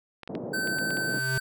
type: clicks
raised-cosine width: 0.3 ms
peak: -24 dBFS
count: 7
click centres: 0.233 / 0.276 / 0.352 / 0.674 / 0.786 / 0.906 / 0.971 s
type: band-pass noise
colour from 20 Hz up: pink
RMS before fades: -35 dBFS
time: 0.29-1.19 s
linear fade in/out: 5 ms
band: 160 to 640 Hz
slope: 24 dB/octave
type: tone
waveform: square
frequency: 1537 Hz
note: G6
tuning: 35 cents flat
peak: -28 dBFS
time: 0.53-1.4 s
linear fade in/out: 10 ms
type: tone with exponential growth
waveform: square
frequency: 131.3 Hz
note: C3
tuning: 6 cents sharp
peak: -27 dBFS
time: 0.64-1.38 s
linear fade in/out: 2 ms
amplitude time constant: 160 ms
effects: none